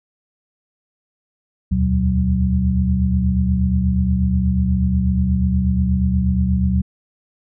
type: tone cluster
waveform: sine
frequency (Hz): 73.4 / 81.7 / 122.1 / 187.8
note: D2 / E2 / B2 / F#3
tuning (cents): 0 / -15 / -19 / +26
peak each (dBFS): -18 / -24 / -23 / -18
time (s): 1.71-6.82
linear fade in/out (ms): 10
effects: none